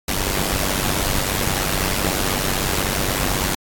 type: noise with amplitude modulation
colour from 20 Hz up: pink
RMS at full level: -18 dBFS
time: 0.08-3.55 s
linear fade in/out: 5 ms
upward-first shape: sine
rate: 96.2 Hz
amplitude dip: 75%
effects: AAC 64 kbps